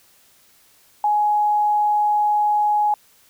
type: tone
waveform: sine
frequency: 837 Hz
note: G#5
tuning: 13 cents sharp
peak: -15 dBFS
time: 1.04-2.94 s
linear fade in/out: 2 ms
effects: white hiss -55 dBFS RMS until 3.29 s